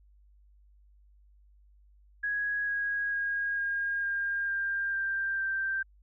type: tone with pitch steps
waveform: sine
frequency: 1661.2 / 1647.8 / 1634.5 / 1621.4 / 1608.3 / 1595.4 / 1582.5 / 1569.8 Hz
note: G#6 / G#6 / G#6 / G#6 / G6 / G6 / G6 / G6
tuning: 0 / -14 / -28 / -42 / +44 / +30 / +16 / +2 cents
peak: -28 dBFS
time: 2.23-5.83 s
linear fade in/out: 10 ms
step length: 450 ms
effects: added 50 Hz sine -57 dBFS peak until 6.02 s